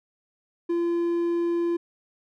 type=tone; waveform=triangle; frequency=342.1 Hz; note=F4; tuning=36 cents flat; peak=-20 dBFS; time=0.69-1.77 s; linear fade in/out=10 ms; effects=none